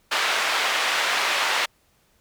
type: band-pass noise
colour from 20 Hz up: white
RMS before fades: -23 dBFS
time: 0.11-1.66 s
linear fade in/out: 10 ms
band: 690 to 2800 Hz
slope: 12 dB/octave
effects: pink hiss -63 dBFS RMS until 2.2 s